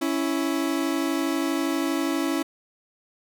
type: tone pair together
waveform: 40% pulse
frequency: 277.2 / 329.6 Hz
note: C#4 / E4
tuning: 0 / 0 cents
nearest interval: minor third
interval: 300 cents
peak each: -25 dBFS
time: 0.01-2.43 s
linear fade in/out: 10 ms
effects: none